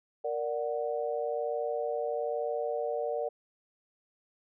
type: chord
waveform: sine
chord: Bb augmented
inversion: none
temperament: equal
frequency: 466.2 / 587.3 / 740 Hz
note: Bb4 / D5 / F#5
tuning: 0 / 0 / 0 cents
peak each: -33 / -33 / -37 dBFS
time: 0.24-3.29 s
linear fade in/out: 10 ms
effects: none